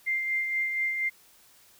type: tone with tremolo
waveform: sine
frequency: 2097 Hz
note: C7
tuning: 3 cents sharp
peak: -24 dBFS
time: 0.06-1.1 s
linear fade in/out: 20 ms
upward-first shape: sine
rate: 4.2 Hz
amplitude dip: 40%
effects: white hiss -58 dBFS RMS until 1.79 s